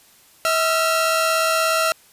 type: tone pair together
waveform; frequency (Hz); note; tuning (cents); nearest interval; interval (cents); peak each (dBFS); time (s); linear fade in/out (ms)
sawtooth; 645.1 / 1367; E5 / F6; -38 / -37; octave + minor second; 1301; -16; 0.45-1.92; 0
effects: white hiss -52 dBFS RMS until 2.12 s + resampled to 32000 Hz

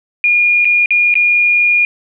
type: tone with dropouts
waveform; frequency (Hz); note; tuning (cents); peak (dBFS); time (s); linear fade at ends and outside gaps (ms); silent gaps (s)
sine; 2428; D#7; -43; -8; 0.24-1.85; 1; 0.647-0.653 / 0.859-0.906 / 1.141-1.154
effects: none

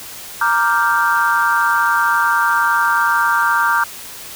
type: chord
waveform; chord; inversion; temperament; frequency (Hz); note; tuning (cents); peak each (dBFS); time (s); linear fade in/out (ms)
sine; G minor seventh; first; equal; 932.3 / 1174.7 / 1396.9 / 1568; Bb5 / D6 / F6 / G6; 0 / 0 / 0 / 0; -18; 0.41-3.84; 5
effects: white hiss -33 dBFS RMS until 4.35 s

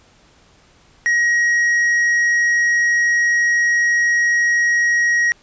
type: tone with tanh clipping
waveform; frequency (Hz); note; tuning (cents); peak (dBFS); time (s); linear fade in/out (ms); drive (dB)
sine; 1894; A#6; +27; -14; 1.06-5.32; 0; 5
effects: pink hiss -52 dBFS RMS until 5.42 s + resampled to 16000 Hz

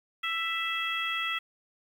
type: harmonic tone with a mistuned harmonic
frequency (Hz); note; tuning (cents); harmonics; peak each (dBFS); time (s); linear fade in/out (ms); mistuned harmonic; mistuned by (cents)
659.3; E5; 0; 2 / 3 / 4 / 5; -34 / -34 / -34 / -34; 0.23-1.39; 10; 2; +16
effects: 9-bit

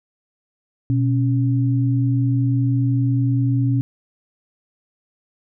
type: tone pair together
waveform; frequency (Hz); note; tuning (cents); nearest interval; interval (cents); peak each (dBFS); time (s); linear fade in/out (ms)
sine; 122.6 / 276.7; B2 / C#4; -12 / -3; octave + major second; 1409; -16 / -22; 0.9-3.81; 0
effects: none

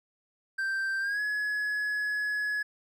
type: tone with pitch glide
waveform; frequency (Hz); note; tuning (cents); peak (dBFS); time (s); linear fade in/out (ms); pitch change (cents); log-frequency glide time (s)
triangle; 1568 to 1690.3; G6 to G#6; 0 to +30; -26; 0.58-2.63; 10; +130; 1-1.21
effects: none

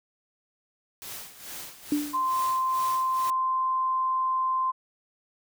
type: noise with tremolo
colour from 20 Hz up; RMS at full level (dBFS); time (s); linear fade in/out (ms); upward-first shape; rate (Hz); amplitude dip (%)
white; -38; 1.02-3.3; 0; sine; 2.3; 75
type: tone with exponential decay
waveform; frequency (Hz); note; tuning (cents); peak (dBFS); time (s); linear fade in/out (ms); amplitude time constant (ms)
sine; 294.5; D4; +5; -19; 1.92-2.33; 2; 87
type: tone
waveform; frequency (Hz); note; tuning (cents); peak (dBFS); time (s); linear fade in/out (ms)
sine; 1041; C6; -9; -23; 2.13-4.72; 20
effects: none

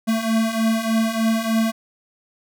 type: beating tone pair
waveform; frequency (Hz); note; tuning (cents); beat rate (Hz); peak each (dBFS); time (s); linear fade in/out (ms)
square; 221.6 / 224.9; A3 / A3; +13 / +38; 3.3; -24 / -20; 0.07-1.72; 20
effects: none

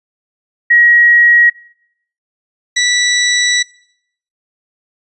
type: tone pair in turn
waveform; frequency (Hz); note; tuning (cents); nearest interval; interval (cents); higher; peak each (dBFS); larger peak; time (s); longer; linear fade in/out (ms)
sine / 20% pulse; 1900 / 1960.2; A#6 / B6; +33 / -13; minor second; 54; second; -5; neither; 0.7-1.5 / 2.76-3.63; second; 10
effects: noise-tail reverb RT60 0.7 s tail -22 dB re dry + resampled to 24000 Hz

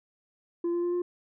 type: tone with pitch steps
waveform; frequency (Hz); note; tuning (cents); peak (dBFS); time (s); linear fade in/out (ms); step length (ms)
sine; 343.2 / 346.6 / 350 / 353.5; F4 / F4 / F4 / F4; -30 / -13 / +4 / +21; -23; 0.64-1.02; 5; 95
effects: tanh soft clip ceiling -25 dBFS

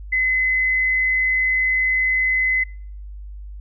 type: tone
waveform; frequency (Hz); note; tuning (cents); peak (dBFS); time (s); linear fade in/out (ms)
sine; 2035; C7; -49; -16; 0.12-2.64; 10
effects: noise-tail reverb RT60 0.5 s tail -25 dB re dry + added 50 Hz sine -32 dBFS peak until 3.6 s

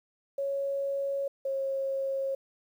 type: tone pair in turn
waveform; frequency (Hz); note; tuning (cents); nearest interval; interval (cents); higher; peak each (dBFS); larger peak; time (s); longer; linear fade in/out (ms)
sine; 554.4 / 541.7; C#5 / C#5; 0 / -40; unison; 40; first; -28; neither; 0.38-1.28 / 1.45-2.35; neither; 5
effects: 10-bit

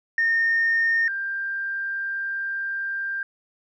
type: tone pair in turn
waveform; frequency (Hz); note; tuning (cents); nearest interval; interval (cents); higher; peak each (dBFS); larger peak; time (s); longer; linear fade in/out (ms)
sine; 1829 / 1587.6; A#6 / G6; -33 / +22; major second; 245; first; -17 / -25; first; 0.18-1.08 / 1.08-3.23; second; 2
effects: tanh soft clip ceiling -14 dBFS

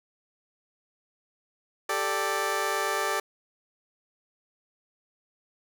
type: chord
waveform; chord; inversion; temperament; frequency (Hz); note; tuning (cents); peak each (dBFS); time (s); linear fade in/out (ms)
15% pulse; G suspended second; none; just; 392 / 441 / 588; G4 / A4 / D5; 0 / +4 / +2; -25; 1.89-3.2; 5
effects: none

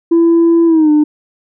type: tone with pitch glide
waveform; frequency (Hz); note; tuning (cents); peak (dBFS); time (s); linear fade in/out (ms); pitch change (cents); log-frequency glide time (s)
sine; 335 to 300.2; E4 to D4; +28 to +38; -4; 0.11-1.04; 10; -190; 0.66-0.91
effects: tanh soft clip ceiling -4 dBFS

